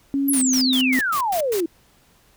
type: tone with pitch glide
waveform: sine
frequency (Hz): 276.9 to 258.4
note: C#4 to C4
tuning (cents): -2 to -21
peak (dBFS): -18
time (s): 0.14-0.99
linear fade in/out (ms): 0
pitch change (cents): -119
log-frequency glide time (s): 0.33-0.39
type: exponential sweep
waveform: sine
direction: down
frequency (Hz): 11840 to 315.5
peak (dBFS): -19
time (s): 0.28-1.66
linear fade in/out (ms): 5
type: noise bursts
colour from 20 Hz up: white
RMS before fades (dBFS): -30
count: 7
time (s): 0.33-1.606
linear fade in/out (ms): 5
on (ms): 88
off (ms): 110
effects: pink hiss -57 dBFS RMS until 2.36 s